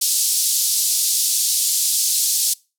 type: band-pass noise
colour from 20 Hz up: white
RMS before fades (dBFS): -19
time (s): 0.01-2.54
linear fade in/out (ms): 10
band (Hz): 4200 to 12000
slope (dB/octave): 24
effects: noise-tail reverb RT60 0.3 s tail -24 dB re dry